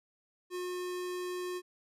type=tone; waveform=square; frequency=360.6 Hz; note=F#4; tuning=45 cents flat; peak=-36 dBFS; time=0.5-1.62 s; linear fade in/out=50 ms; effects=resampled to 32000 Hz